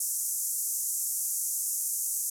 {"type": "band-pass noise", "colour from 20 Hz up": "white", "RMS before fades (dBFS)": -31, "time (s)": [0, 2.3], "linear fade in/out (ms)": 5, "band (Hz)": [6200, 13000], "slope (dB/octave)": 48, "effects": []}